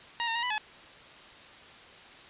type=tone with pitch steps; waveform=15% pulse; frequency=940 / 912 / 942 / 990 / 856 Hz; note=A#5 / A#5 / A#5 / B5 / A5; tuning=+14 / -38 / +18 / +4 / -48 cents; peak=-22 dBFS; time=0.2-0.58 s; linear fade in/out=0 ms; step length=76 ms; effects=white hiss -50 dBFS RMS until 2.29 s + resampled to 8000 Hz